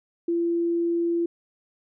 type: tone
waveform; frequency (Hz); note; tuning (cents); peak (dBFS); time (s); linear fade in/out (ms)
sine; 340; F4; -46; -21; 0.28-1.26; 5
effects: none